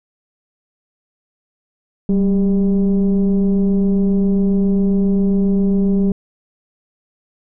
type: tone with frequency modulation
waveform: sine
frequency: 193.3 Hz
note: G3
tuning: 24 cents flat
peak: -11 dBFS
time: 2.09-6.12 s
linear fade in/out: 2 ms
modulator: 207 Hz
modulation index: 0.64
effects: tanh soft clip ceiling -7 dBFS